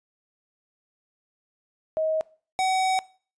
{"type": "tone pair in turn", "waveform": ["sine", "square"], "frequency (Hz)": [632, 754.6], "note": ["D#5", "F#5"], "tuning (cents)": [27, 34], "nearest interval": "minor third", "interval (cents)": 307, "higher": "second", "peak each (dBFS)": -22, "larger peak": "neither", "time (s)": [[1.97, 2.21], [2.59, 2.99]], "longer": "second", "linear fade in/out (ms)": 0, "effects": ["noise-tail reverb RT60 0.4 s tail -21 dB re dry", "resampled to 22050 Hz"]}